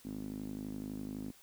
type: tone with band-pass filter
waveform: sawtooth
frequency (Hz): 51.91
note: G#1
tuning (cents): 0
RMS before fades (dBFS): -42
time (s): 0.04-1.32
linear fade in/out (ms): 20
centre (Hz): 250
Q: 4.6
effects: white hiss -61 dBFS RMS until 1.42 s